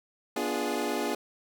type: chord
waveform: 25% pulse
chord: B diminished seventh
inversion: none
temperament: equal with one note detuned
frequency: 243.3 / 293.7 / 349.2 / 415.3 Hz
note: B3 / D4 / F4 / Ab4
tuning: -26 / 0 / 0 / 0 cents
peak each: -31 / -30 / -31 / -29 dBFS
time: 0.36-1.15 s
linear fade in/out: 5 ms
effects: none